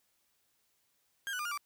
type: tone with pitch steps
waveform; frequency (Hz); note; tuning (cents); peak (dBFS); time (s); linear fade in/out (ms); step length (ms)
35% pulse; 1609 / 1484 / 1206 / 1417 / 1165; G6 / F#6 / D6 / F6 / D6; +45 / +5 / +46 / +25 / -14; -33; 1.27-1.575; 0; 61
effects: white hiss -75 dBFS RMS until 1.65 s